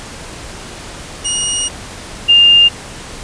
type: tone pair in turn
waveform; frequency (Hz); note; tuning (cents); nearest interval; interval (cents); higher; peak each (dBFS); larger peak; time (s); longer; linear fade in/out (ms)
5% pulse / sine; 2872 / 2808; F7 / F7; +48 / +9; unison; 39; first; -4; neither; 1.24-1.69 / 2.28-2.69; first; 20
effects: pink hiss -30 dBFS RMS until 3.23 s + resampled to 22050 Hz